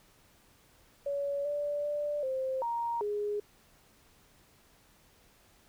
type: tone with pitch steps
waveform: sine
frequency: 565 / 583 / 588 / 525 / 936 / 414.4 Hz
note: C#5 / D5 / D5 / C5 / A#5 / G#4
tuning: +33 / -13 / +2 / +6 / +7 / -4 cents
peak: -30 dBFS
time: 1.06-3.4 s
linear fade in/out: 5 ms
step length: 390 ms
effects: pink hiss -63 dBFS RMS until 5.68 s